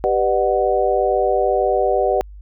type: chord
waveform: sine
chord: G major seventh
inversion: none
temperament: equal with one note detuned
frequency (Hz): 392 / 493.9 / 602.1 / 740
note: G4 / B4 / D5 / F#5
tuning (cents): 0 / 0 / +43 / 0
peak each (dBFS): -20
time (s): 0.04-2.21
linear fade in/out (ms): 0
effects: added 50 Hz sine -35 dBFS peak until 2.41 s